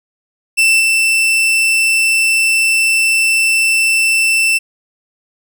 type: tone with level steps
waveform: 40% pulse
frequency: 2668 Hz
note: E7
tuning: 20 cents sharp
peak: -7 / -9 dBFS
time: 0.57-4.59 s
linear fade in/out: 20 ms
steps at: 0.79 s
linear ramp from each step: 20 ms
effects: none